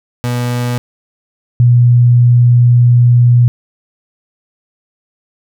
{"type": "tone pair in turn", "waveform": ["35% pulse", "sine"], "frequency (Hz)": [122, 121.31], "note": ["B2", "B2"], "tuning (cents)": [-21, -31], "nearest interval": "unison", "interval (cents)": 10, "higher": "first", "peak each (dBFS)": [-12, -4], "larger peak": "second", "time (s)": [[0.24, 0.78], [1.6, 3.48]], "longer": "second", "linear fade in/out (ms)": 0, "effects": []}